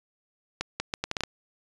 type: accelerating click train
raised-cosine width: 0.2 ms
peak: -11 dBFS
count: 8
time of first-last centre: 0.61-1.236 s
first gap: 190 ms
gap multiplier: 0.73
effects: resampled to 22050 Hz